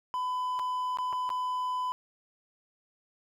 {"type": "tone with dropouts", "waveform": "triangle", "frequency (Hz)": 1004, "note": "B5", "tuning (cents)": 28, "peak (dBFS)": -27, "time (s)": [0.14, 1.92], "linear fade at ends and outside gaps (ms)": 0, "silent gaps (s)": [[0.591, 0.595], [0.972, 0.986], [1.127, 1.131], [1.292, 1.302]], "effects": []}